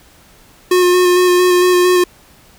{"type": "tone with vibrato", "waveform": "square", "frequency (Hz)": 360, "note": "F#4", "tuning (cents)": -47, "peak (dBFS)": -9, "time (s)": [0.71, 2.04], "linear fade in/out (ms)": 5, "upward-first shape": "square", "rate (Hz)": 4.4, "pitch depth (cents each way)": 14, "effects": ["pink hiss -46 dBFS RMS until 2.58 s"]}